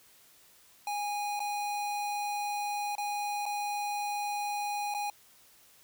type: tone with dropouts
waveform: square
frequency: 823 Hz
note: G#5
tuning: 16 cents flat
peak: -32 dBFS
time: 0.87-5.1 s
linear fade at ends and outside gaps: 2 ms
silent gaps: 1.394-1.402 / 2.953-2.981 / 3.456-3.462 / 4.941-4.947 s
effects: white hiss -60 dBFS RMS until 5.83 s